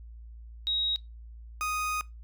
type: tone pair in turn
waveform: sine / 30% pulse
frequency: 3800 / 1244.9 Hz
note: A#7 / D#6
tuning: +33 / +1 cents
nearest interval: octave + perfect fifth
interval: 1932 cents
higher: first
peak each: -26 dBFS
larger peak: neither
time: 0.67-0.96 / 1.61-2.01 s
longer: second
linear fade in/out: 0 ms
effects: noise-tail reverb RT60 0.2 s tail -21 dB re dry + added 57 Hz sine -43 dBFS peak until 2.23 s